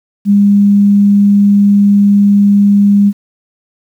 sine tone, 202.2 Hz, G#3, 46 cents flat, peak -4 dBFS, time 0.25-3.13 s, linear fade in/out 50 ms, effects 7-bit

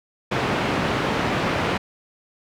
pink band-pass noise, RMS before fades -23 dBFS, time 0.31-1.78 s, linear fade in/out 10 ms, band 120 to 2500 Hz, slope 12 dB/octave, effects none

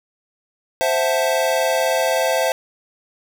square chord, F# half-diminished seventh, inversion second, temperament equal, 523.3 / 659.3 / 740 / 880 Hz, C5 / E5 / F#5 / A5, 0 / 0 / 0 / 0 cents, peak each -21 / -21 / -27 / -26 dBFS, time 0.81-2.52 s, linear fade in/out 0 ms, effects none

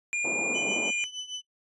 square tone, 2411 Hz, D7, 45 cents sharp, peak -27 dBFS, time 0.13-1.04 s, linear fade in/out 0 ms
pink band-pass noise, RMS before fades -35 dBFS, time 0.24-0.91 s, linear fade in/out 10 ms, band 220 to 820 Hz, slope 24 dB/octave
35% pulse tone with tremolo, 3005 Hz, F#7, 26 cents sharp, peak -29 dBFS, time 0.54-1.42 s, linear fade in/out 20 ms, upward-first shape triangle, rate 6.5 Hz, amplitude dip 85%
effects noise-tail reverb RT60 0.1 s tail -19 dB re dry + resampled to 24000 Hz

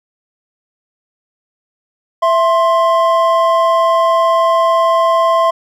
triangle tone pair together, 663.3 / 1053 Hz, E5 / C6, +11 / +11 cents, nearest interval minor sixth, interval 800 cents, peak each -10 dBFS, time 2.22-5.51 s, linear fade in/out 10 ms, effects none

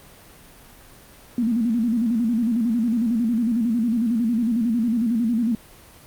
sine tone with vibrato, 231 Hz, A#3, 16 cents flat, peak -18 dBFS, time 1.38-5.55 s, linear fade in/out 2 ms, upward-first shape square, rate 11 Hz, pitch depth 89 cents each way, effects pink hiss -47 dBFS RMS until 6.06 s + Opus 32 kbps

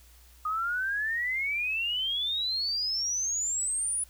sine exponential sweep, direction up, 1230 to 10000 Hz, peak -27 dBFS, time 0.45-4.04 s, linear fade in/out 5 ms, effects added 60 Hz sine -54 dBFS peak until 4.09 s + white hiss -59 dBFS RMS until 4.09 s

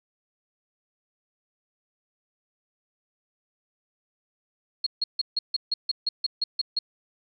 sine tone bursts, 4300 Hz, C8, 47 cents sharp, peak -21 dBFS, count 12, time 4.84-6.79 s, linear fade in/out 5 ms, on 25 ms, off 150 ms, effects none

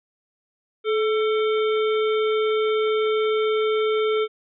harmonic tone with a mistuned harmonic, 447.3 Hz, A4, 28 cents sharp, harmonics 1 / 3 / 5 / 7 / 8, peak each -19 / -29 / -33 / -36 / -37 dBFS, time 0.84-4.28 s, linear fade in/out 50 ms, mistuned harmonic 1, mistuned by -61 cents, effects none

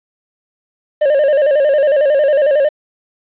triangle tone with vibrato, 575 Hz, D5, 37 cents flat, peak -7 dBFS, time 1.01-2.69 s, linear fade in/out 10 ms, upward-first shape square, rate 11 Hz, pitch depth 86 cents each way, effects resampled to 8000 Hz + 7-bit

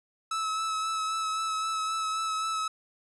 45% pulse tone with vibrato, 1300 Hz, E6, 24 cents flat, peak -28 dBFS, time 0.31-2.68 s, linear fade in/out 5 ms, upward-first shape sine, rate 3.8 Hz, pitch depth 19 cents each way, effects resampled to 24000 Hz

